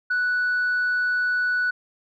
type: tone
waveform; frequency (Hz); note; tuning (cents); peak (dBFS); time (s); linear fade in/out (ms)
sine; 1480; F#6; 0; -18; 0.1-1.71; 10
effects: tanh soft clip ceiling -18 dBFS